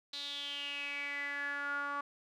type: tone with band-pass filter sweep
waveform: sawtooth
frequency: 285 Hz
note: C#4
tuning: 48 cents sharp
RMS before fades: -39 dBFS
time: 0.13-2.01 s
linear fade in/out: 5 ms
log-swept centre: 4000 to 1200 Hz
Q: 8
effects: none